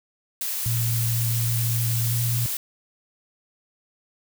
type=noise; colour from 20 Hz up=blue; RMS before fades=-28 dBFS; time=0.41-2.57 s; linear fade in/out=2 ms
type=tone with pitch glide; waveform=sine; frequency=116.54 to 118.37 Hz; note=A#2 to A#2; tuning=0 to +27 cents; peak=-22 dBFS; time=0.66-2.46 s; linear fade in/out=0 ms; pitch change=+27 cents; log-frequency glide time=2-2.23 s
effects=none